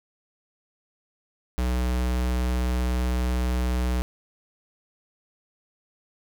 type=tone; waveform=square; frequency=61.9 Hz; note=B1; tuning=5 cents sharp; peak=-23 dBFS; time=1.58-4.02 s; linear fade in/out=0 ms; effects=none